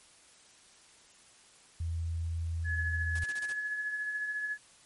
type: tone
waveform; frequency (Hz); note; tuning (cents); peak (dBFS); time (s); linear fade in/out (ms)
sine; 83.1; E2; +15; -31; 1.8-3.24; 5
type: tone with tremolo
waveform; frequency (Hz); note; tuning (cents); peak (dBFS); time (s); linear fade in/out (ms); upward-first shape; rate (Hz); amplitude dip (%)
sine; 1700; G#6; +40; -30; 2.64-4.58; 50; triangle; 14; 45
type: noise bursts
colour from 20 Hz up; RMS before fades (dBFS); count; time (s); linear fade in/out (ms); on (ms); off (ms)
white; -44; 6; 3.15-3.526; 5; 41; 26
effects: white hiss -59 dBFS RMS until 4.85 s + MP3 48 kbps